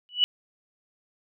sine tone with exponential growth, 2951 Hz, F#7, 5 cents flat, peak -13 dBFS, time 0.09-0.24 s, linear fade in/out 0 ms, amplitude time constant 31 ms, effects none

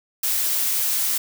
blue noise, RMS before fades -22 dBFS, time 0.23-1.18 s, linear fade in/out 5 ms, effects none

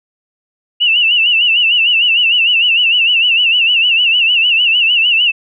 sine tone with vibrato, 2800 Hz, F7, 4 cents sharp, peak -8 dBFS, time 0.8-5.32 s, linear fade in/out 20 ms, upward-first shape sine, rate 6.6 Hz, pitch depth 110 cents each way, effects none

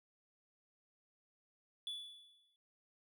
triangle tone with exponential decay, 3442 Hz, A7, 39 cents flat, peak -37 dBFS, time 1.87-2.56 s, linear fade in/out 1 ms, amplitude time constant 150 ms, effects noise-tail reverb RT60 0.4 s tail -21 dB re dry

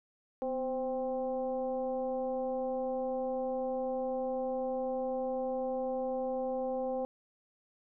sine tone with frequency modulation, 520 Hz, C5, 11 cents flat, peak -31 dBFS, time 0.42-7.05 s, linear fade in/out 0 ms, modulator 268 Hz, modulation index 0.84, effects none

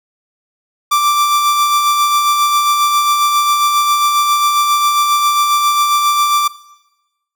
45% pulse tone with tremolo, 1174.7 Hz, D6, in tune, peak -9 dBFS, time 0.91-6.48 s, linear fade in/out 10 ms, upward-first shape sine, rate 7.4 Hz, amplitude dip 35%, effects noise-tail reverb RT60 1.0 s tail -18 dB re dry

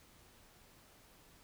silence, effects pink hiss -63 dBFS RMS until 1.43 s

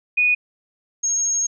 sine tone pair in turn, 2475 / 6528 Hz, D#7 / G#8, -10 / -31 cents, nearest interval octave + perfect fourth, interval 1679 cents, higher second, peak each -14 / -18 dBFS, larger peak first, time 0.17-0.35 / 1.03-1.47 s, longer second, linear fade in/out 10 ms, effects none

